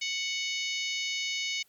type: harmonic tone with a mistuned harmonic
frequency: 740 Hz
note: F#5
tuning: in tune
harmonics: 3 / 4 / 5 / 6 / 7 / 8 / 9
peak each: -34 / -36 / -38 / -40 / -41 / -42 / -43 dBFS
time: 0.01-1.63 s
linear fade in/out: 10 ms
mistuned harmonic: 8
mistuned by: +48 cents
effects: white hiss -66 dBFS RMS until 1.68 s